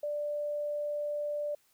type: tone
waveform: sine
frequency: 589 Hz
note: D5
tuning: 5 cents sharp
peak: -31 dBFS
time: 0.03-1.55 s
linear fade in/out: 5 ms
effects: white hiss -69 dBFS RMS until 1.73 s